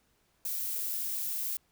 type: noise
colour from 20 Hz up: violet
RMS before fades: -34 dBFS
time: 0.45-1.57 s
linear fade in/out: 2 ms
effects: pink hiss -71 dBFS RMS until 1.71 s